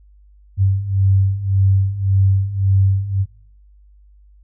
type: beating tone pair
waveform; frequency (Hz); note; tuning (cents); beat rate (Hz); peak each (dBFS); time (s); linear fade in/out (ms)
sine; 95.8 / 97.6; G2 / G2; -39 / -7; 1.8; -18 / -14; 0.57-3.26; 50
effects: noise-tail reverb RT60 0.5 s tail -21 dB re dry + added 50 Hz sine -45 dBFS peak until 4.43 s